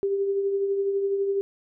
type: tone with tremolo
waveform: sine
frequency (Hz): 395.6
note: G4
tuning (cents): +16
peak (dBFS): -20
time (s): 0.03-1.41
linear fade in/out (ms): 0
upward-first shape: triangle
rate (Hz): 12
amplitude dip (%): 45
effects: none